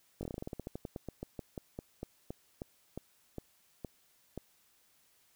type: slowing click train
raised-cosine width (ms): 2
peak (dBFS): -26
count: 27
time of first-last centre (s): 0.21-4.377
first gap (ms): 20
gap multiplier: 1.14
effects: white hiss -69 dBFS RMS until 5.35 s